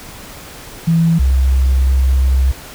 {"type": "tone pair in turn", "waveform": "sine", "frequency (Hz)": [165.4, 65.64], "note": ["E3", "C2"], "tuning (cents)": [6, 6], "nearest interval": "octave + major third", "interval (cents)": 1600, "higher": "first", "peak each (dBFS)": -9, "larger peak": "neither", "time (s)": [[0.87, 1.19], [1.19, 2.52]], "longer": "second", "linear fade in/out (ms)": 10, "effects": ["pink hiss -34 dBFS RMS until 2.74 s"]}